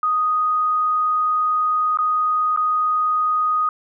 sine tone with dropouts, 1244.5 Hz, D#6, in tune, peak -16 dBFS, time 0.03-3.69 s, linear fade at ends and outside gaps 2 ms, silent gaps 1.973-1.987 / 2.563-2.573 s, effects none

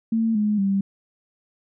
sine tone with pitch steps, 225.4 / 210.3 / 196.22 Hz, A3 / G#3 / G3, +42 / +22 / +2 cents, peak -18 dBFS, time 0.12-0.81 s, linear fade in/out 5 ms, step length 230 ms, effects none

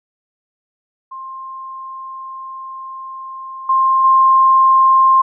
sine tone with level steps, 1057 Hz, C6, 17 cents sharp, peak -27 / -10 / -7 dBFS, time 1.11-5.22 s, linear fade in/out 10 ms, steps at 3.69 / 4.04 s, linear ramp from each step 5 ms, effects none

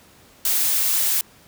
blue noise, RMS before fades -20 dBFS, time 0.45-1.21 s, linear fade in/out 2 ms, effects pink hiss -51 dBFS RMS until 1.47 s + high-pass 60 Hz 12 dB/octave

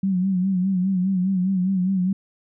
sine tone with vibrato, 187.3 Hz, F#3, 21 cents sharp, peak -18 dBFS, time 0.03-2.13 s, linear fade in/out 5 ms, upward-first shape sine, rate 4.9 Hz, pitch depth 73 cents each way, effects none

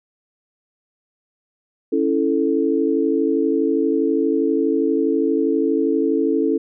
sine chord, A major, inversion first, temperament equal, 277.2 / 329.6 / 440 Hz, C#4 / E4 / A4, 0 / 0 / 0 cents, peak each -20 dBFS, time 1.92-6.58 s, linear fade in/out 10 ms, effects none

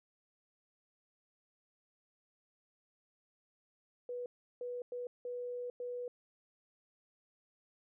sine tone bursts at uneven times, 490 Hz, B4, 14 cents flat, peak -38 dBFS, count 5, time 4.09-4.26 / 4.61-4.82 / 4.92-5.07 / 5.25-5.7 / 5.8-6.08 s, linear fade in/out 2 ms, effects none

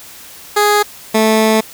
15% pulse tone pair in turn, 415.3 / 219.3 Hz, G#4 / A3, 0 / -6 cents, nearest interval major seventh, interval 1106 cents, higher first, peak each -3 dBFS, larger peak neither, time 0.56-0.83 / 1.14-1.61 s, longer second, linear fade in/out 10 ms, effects white hiss -36 dBFS RMS until 1.73 s

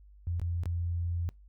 sine tone with dropouts, 86 Hz, F2, 26 cents flat, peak -29 dBFS, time 0.27-1.29 s, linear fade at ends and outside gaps 0 ms, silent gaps 0.397-0.416 / 0.635-0.657 s, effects noise-tail reverb RT60 0.2 s tail -25 dB re dry + added 50 Hz sine -52 dBFS peak until 1.48 s

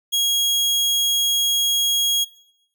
sawtooth tone, 3300 Hz, G#7, 12 cents flat, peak -14 dBFS, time 0.12-2.25 s, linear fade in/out 20 ms, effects noise-tail reverb RT60 0.8 s tail -21 dB re dry

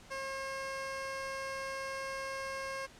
15% pulse tone, 538 Hz, C5, 48 cents sharp, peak -31 dBFS, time 0.1-2.87 s, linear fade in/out 20 ms, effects pink hiss -56 dBFS RMS until 2.99 s + low-pass 8000 Hz 12 dB/octave

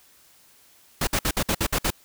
pink noise bursts, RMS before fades -23 dBFS, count 8, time 1.01-1.905 s, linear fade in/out 5 ms, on 62 ms, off 57 ms, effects white hiss -56 dBFS RMS until 2.04 s

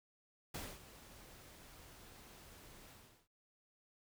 pink noise with ADSR envelope, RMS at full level -44 dBFS, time 0.54-3.28 s, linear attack 7 ms, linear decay 240 ms, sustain -14 dB, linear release 380 ms, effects none

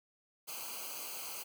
white noise with comb filter, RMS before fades -43 dBFS, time 0.47-1.44 s, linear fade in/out 20 ms, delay 0.55 ms, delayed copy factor -0.9, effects none

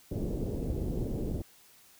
pink low-pass noise, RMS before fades -33 dBFS, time 0.11-1.42 s, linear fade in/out 5 ms, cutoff 470 Hz, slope 24 dB/octave, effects white hiss -59 dBFS RMS until 1.99 s

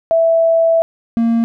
sine / triangle tone pair in turn, 659.3 / 230.5 Hz, E5 / A#3, 0 / -19 cents, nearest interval octave + tritone, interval 1819 cents, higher first, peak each -9 dBFS, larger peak neither, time 0.11-0.82 / 1.17-1.44 s, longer first, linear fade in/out 0 ms, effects none

